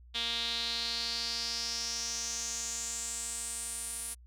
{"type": "tone with band-pass filter sweep", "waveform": "sawtooth", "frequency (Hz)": 233.1, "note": "A#3", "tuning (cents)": 0, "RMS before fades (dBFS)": -36, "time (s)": [0.14, 4.15], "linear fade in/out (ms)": 20, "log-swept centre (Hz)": [3500, 10000], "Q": 5.3, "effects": ["added 60 Hz sine -52 dBFS peak until 4.26 s"]}